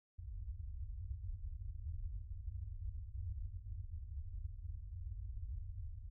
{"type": "low-pass noise", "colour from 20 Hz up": "white", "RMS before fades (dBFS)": -45, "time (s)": [0.18, 6.1], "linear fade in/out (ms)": 20, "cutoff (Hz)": 100, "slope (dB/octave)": 96, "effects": []}